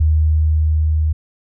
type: tone with level ramp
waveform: sine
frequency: 77.78 Hz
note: D#2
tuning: in tune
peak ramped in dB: -10 to -13 dBFS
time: 0-1.13 s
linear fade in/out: 10 ms
effects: none